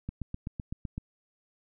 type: click train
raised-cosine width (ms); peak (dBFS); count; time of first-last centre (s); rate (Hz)
5; -22; 8; 0.09-0.979; 7.87
effects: none